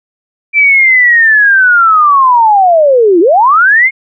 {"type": "linear two-way sweep", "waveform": "sine", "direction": "down then up", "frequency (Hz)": [2349, 322, 2188], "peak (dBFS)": -3, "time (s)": [0.53, 3.91], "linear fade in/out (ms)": 50, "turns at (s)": 3.2, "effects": []}